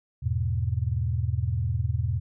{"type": "chord", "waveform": "sine", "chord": "E major", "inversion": "none", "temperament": "equal", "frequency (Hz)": [82.41, 103.83, 123.47], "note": ["E2", "G#2", "B2"], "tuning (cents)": [0, 0, 0], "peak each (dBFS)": -28, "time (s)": [0.22, 2.2], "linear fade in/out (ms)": 20, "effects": []}